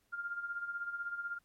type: tone with tremolo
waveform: sine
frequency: 1401 Hz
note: F6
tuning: 5 cents sharp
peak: -34 dBFS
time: 0.12-1.39 s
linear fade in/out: 20 ms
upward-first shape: sine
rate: 16 Hz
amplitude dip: 65%
effects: pink hiss -75 dBFS RMS until 1.44 s + MP3 64 kbps